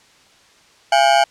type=ring-modulated tone; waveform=40% pulse; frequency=751 Hz; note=F#5; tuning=26 cents sharp; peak=-7 dBFS; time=0.92-1.24 s; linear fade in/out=5 ms; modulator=66.9 Hz; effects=white hiss -51 dBFS RMS until 1.3 s + low-pass 6000 Hz 12 dB/octave